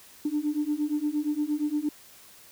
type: beating tone pair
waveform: sine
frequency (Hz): 293.4 / 302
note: D4 / D4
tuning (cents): -2 / +48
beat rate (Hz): 8.6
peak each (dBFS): -28 / -27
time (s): 0.25-1.89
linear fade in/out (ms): 5
effects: tanh soft clip ceiling -18 dBFS + white hiss -52 dBFS RMS until 2.51 s